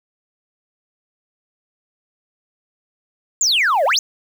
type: exponential two-way sweep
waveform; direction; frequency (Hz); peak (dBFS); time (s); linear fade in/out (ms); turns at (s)
sine; down then up; 7490 to 515 to 6810; -11; 3.41-3.99; 2; 3.85
effects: tanh soft clip ceiling -12 dBFS + 7-bit